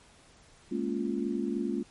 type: chord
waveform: sine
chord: Bb minor seventh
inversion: third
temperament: just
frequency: 209.8 / 233.1 / 279.7 / 349.6 Hz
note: Ab3 / Bb3 / Db4 / F4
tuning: +18 / 0 / +16 / +2 cents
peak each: -34 dBFS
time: 0.71-1.83 s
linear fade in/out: 10 ms
effects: pink hiss -58 dBFS RMS until 1.9 s + MP3 48 kbps